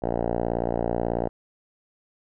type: tone with low-pass filter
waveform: 5% pulse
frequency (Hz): 58.3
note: A#1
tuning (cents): +1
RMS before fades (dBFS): -26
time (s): 0.02-1.29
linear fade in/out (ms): 10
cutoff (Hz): 720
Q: 1.8
effects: none